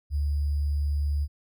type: tone with sample-and-hold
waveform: sine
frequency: 72.5 Hz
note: D2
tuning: 22 cents flat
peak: -23 dBFS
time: 0.1-1.28 s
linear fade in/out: 50 ms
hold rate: 4900 Hz
effects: none